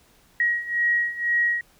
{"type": "beating tone pair", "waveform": "sine", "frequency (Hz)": [1897, 1899], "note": ["A#6", "A#6"], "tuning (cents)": [30, 32], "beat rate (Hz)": 2, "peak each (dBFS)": [-25, -22], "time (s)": [0.4, 1.61], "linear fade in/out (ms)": 2, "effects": ["pink hiss -58 dBFS RMS until 1.79 s"]}